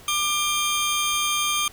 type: tone pair together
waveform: 20% pulse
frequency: 1194 / 3188 Hz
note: D6 / G7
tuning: +28 / +28 cents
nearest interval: octave + perfect fourth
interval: 1700 cents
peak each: -19 dBFS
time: 0.08-1.68 s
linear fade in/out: 2 ms
effects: pink hiss -47 dBFS RMS until 1.72 s